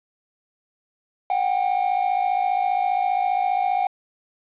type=tone pair together; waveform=triangle; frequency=734 / 789 Hz; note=F#5 / G5; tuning=-14 / +11 cents; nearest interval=minor second; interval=125 cents; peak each=-20 dBFS; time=1.3-3.87 s; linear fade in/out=2 ms; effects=resampled to 8000 Hz + 8-bit